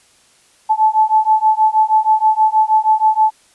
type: beating tone pair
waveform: sine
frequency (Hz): 866 / 872.3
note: A5 / A5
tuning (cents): -28 / -15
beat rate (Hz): 6.3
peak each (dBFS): -13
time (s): 0.69-3.31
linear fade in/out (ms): 20
effects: white hiss -52 dBFS RMS until 3.54 s + resampled to 24000 Hz